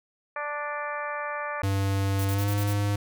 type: harmonic tone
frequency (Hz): 293.7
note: D4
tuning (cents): 0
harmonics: 2 / 3 / 4 / 5 / 6 / 7 / 8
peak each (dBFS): -35 / -37 / -34 / -40 / -36 / -45 / -42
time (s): 0.36-1.62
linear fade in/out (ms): 2
type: tone with pitch glide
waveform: square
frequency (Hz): 98 to 102.1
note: G2 to G#2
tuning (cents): 0 to -29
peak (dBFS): -24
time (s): 1.63-2.96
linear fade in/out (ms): 5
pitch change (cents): +71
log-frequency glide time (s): 2.29-2.5
type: noise bursts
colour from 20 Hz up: blue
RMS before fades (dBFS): -38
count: 6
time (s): 2.19-2.731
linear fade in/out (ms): 0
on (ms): 56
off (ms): 41
effects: none